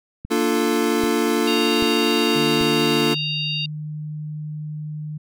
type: click train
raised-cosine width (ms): 5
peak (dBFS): -20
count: 4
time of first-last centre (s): 0.25-2.612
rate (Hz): 1.27
type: chord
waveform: square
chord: Bb major seventh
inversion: none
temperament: equal with one note detuned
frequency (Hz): 233.1 / 296 / 349.2 / 440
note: Bb3 / D4 / F4 / A4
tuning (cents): 0 / +14 / 0 / 0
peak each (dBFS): -24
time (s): 0.3-3.15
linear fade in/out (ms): 20
type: harmonic tone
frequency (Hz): 930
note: A#5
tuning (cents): -4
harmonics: 3 / 4 / 5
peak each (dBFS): -25 / -28 / -30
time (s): 1.47-3.66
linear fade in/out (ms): 5
type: tone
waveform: sine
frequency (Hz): 152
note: D#3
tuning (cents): -40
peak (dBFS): -27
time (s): 2.35-5.18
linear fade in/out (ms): 10
effects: none